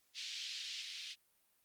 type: band-pass noise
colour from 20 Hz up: white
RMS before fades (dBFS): -45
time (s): 0.14-1.16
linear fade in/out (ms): 50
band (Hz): 2600 to 4800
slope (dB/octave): 24
effects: white hiss -75 dBFS RMS until 1.64 s + Opus 48 kbps